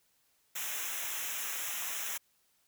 white noise with comb filter, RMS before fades -37 dBFS, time 0.55-2.18 s, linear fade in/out 10 ms, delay 0.22 ms, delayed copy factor -0.9, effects white hiss -72 dBFS RMS until 2.67 s

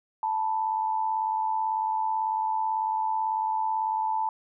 sine tone pair together, 880 / 978.1 Hz, A5 / B5, 0 / -17 cents, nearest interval major second, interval 183 cents, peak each -25 / -32 dBFS, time 0.23-4.29 s, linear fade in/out 2 ms, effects none

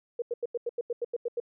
sine tone bursts, 475.5 Hz, A#4, 34 cents sharp, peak -27 dBFS, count 11, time 0.19-1.401 s, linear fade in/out 5 ms, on 31 ms, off 87 ms, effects none

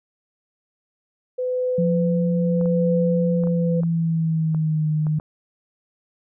sine tone with tremolo, 504 Hz, B4, 35 cents sharp, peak -19 dBFS, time 1.38-3.81 s, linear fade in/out 10 ms, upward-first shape triangle, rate 0.8 Hz, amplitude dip 55%
sine tone with pitch glide, 174.61 to 153.77 Hz, F3 to D#3, 0 to -20 cents, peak -18 dBFS, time 1.78-5.19 s, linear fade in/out 5 ms, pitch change -220 cents, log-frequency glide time 3.34-4.88 s
clicks, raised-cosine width 1 ms, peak -24 dBFS, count 8, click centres 2.612 / 2.658 / 3.437 / 3.472 / 3.834 / 4.547 / 5.068 / 5.199 s
effects none

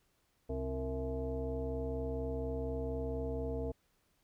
sine tone with frequency modulation, 263.4 Hz, C4, 12 cents sharp, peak -34 dBFS, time 0.49-3.72 s, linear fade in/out 10 ms, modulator 197 Hz, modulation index 1.7, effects pink hiss -75 dBFS RMS until 4.23 s

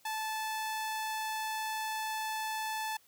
sawtooth tone, 873 Hz, A5, 14 cents flat, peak -30 dBFS, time 0.05-2.97 s, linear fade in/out 5 ms, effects white hiss -65 dBFS RMS until 3.07 s

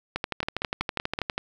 two click trains, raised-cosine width 0.3 ms, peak -11 / -12 dBFS, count 16 / 5, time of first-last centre 0.16-1.38 / 0.43-1.189 s, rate 12.3 / 5.27 Hz, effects 8-bit

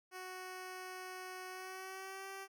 10% pulse tone with pitch glide, 370 to 388.2 Hz, F#4 to G4, 0 to -17 cents, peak -37 dBFS, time 0.11-2.48 s, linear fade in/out 50 ms, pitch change +83 cents, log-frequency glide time 1.49-2.28 s, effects none

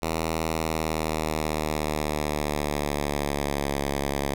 5% pulse tone with pitch glide, 80.8 to 70.34 Hz, E2 to C#2, -34 to +26 cents, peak -14 dBFS, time 0.02-4.34 s, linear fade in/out 5 ms, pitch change -240 cents, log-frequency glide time 0.39-3.84 s, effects none

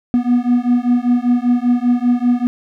triangle beating tone pair, 241.5 / 246.6 Hz, B3 / B3, -39 / -2 cents, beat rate 5.1 Hz, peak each -13 dBFS, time 0.14-2.47 s, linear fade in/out 0 ms, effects none

